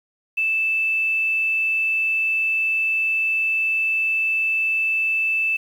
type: tone with quantisation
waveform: sine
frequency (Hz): 2637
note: E7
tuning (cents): 0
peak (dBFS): -18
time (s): 0.37-5.57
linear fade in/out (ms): 10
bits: 8
effects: none